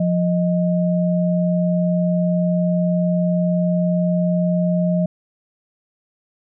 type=tone pair together; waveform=sine; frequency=175.7 / 622.3 Hz; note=F3 / D#5; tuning=+11 / 0 cents; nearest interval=octave + minor seventh; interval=2189 cents; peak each=-16 / -22 dBFS; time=0-5.06 s; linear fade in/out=5 ms; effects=none